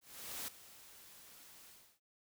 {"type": "noise with ADSR envelope", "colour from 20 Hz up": "white", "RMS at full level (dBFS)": -42, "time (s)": [0.01, 2], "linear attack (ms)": 470, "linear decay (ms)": 4, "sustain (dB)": -16, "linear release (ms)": 320, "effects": []}